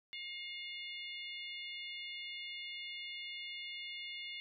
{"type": "harmonic tone with a mistuned harmonic", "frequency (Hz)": 713, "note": "F5", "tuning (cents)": 36, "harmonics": [3, 4, 5, 6], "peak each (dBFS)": [-46, -47, -49, -54], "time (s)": [0.13, 4.4], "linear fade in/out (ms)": 0, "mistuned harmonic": 5, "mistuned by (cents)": -22, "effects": []}